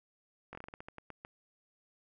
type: slowing click train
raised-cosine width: 0.5 ms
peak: -30 dBFS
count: 12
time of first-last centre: 0.53-1.249 s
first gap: 20 ms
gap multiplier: 1.22
effects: none